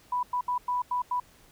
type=tone bursts at uneven times; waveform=sine; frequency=987.8 Hz; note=B5; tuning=in tune; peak=-25 dBFS; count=6; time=0.12-0.23 / 0.33-0.41 / 0.48-0.58 / 0.68-0.82 / 0.91-1.02 / 1.11-1.2 s; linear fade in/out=5 ms; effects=pink hiss -58 dBFS RMS until 1.51 s